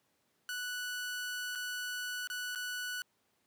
sawtooth tone with dropouts, 1480 Hz, F#6, in tune, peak -33 dBFS, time 0.49-3.02 s, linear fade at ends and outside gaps 1 ms, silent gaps 1.552-1.556 / 2.273-2.3 / 2.55-2.557 s, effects pink hiss -75 dBFS RMS until 3.46 s + high-pass 150 Hz 12 dB/octave

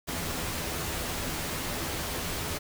pink noise with comb filter, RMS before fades -33 dBFS, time 0.07-2.59 s, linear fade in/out 20 ms, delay 12 ms, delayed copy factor +0.5, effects none

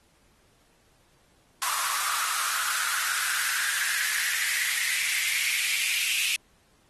white noise with high-pass filter sweep, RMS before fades -27 dBFS, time 1.62-6.36 s, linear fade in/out 0 ms, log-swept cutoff 1100 to 2600 Hz, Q 5.4, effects pink hiss -64 dBFS RMS until 6.89 s + AAC 32 kbps

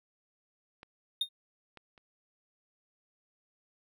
clicks, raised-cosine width 0.3 ms, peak -32 / -33 / -41 dBFS, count 3, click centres 0.831 / 1.773 / 1.978 s
triangle tone with exponential decay, 3681 Hz, A#7, 23 cents flat, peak -23 dBFS, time 1.21-1.29 s, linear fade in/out 5 ms, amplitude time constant 17 ms
effects none

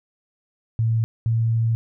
sine tone pair in turn, 113.2 / 114.05 Hz, A2 / A#2, +50 / -37 cents, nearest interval unison, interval 13 cents, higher second, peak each -17 dBFS, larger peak neither, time 0.79-1.04 / 1.26-1.75 s, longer second, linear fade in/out 0 ms, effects none

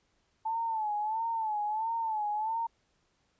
sine tone with vibrato, 875 Hz, A5, 10 cents flat, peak -29 dBFS, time 0.45-2.67 s, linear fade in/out 10 ms, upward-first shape sine, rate 1.5 Hz, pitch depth 87 cents each way, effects pink hiss -73 dBFS RMS until 3.39 s + resampled to 16000 Hz

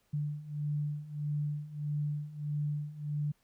sine beating tone pair, 146.83 / 148.43 Hz, D3 / D3, 0 / +19 cents, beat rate 1.6 Hz, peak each -37 / -34 dBFS, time 0.13-3.32 s, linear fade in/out 10 ms, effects pink hiss -73 dBFS RMS until 3.43 s

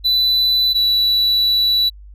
triangle tone pair in turn, 3986 / 3945 Hz, B7 / B7, +15 / -3 cents, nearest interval unison, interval 18 cents, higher first, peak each -11 dBFS, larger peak neither, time 0.04-0.74 / 0.74-1.9 s, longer second, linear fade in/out 20 ms, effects added 50 Hz sine -36 dBFS peak until 2.14 s

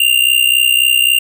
square tone with amplitude modulation, 2794 Hz, F7, in tune, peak -6 dBFS, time 0-1.19 s, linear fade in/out 5 ms, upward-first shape sine, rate 63.7 Hz, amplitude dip 80%, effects none

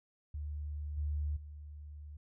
sine tone with level steps, 74.2 Hz, D2, 18 cents sharp, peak -37 / -32 / -45 dBFS, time 0.34-2.17 s, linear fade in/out 5 ms, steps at 0.97 / 1.36 s, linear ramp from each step 10 ms, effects none

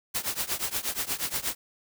white noise with tremolo, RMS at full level -27 dBFS, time 0.14-1.55 s, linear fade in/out 10 ms, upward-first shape triangle, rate 8.4 Hz, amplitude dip 95%, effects none

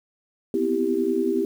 sine chord, C major seventh, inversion third, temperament equal with one note detuned, 246.9 / 257.6 / 329.6 / 392 Hz, B3 / C4 / E4 / G4, 0 / -27 / 0 / 0 cents, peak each -29 / -28 / -25 / -23 dBFS, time 0.54-1.45 s, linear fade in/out 2 ms, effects 8-bit

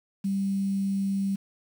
sine tone with quantisation, 196 Hz, G3, in tune, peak -24 dBFS, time 0.24-1.36 s, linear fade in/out 10 ms, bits 8, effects none

